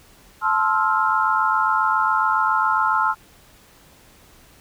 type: chord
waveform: sine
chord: F major seventh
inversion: first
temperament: just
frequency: 873.1 / 1047.7 / 1309.6 / 1396.9 Hz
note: A5 / C6 / E6 / F6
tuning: -14 / +2 / -12 / 0 cents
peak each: -22 dBFS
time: 0.41-3.15 s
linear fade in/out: 50 ms
effects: pink hiss -51 dBFS RMS until 4.6 s